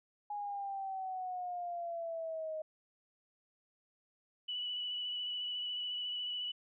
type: exponential sweep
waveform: sine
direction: down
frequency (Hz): 830.6 to 622.3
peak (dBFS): -37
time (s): 0.3-2.62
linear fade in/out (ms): 5
type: tone with vibrato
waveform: sine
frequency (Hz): 2958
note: F#7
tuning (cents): -1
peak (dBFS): -36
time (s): 4.48-6.52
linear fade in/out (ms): 10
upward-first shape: square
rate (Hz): 14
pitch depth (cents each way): 14
effects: none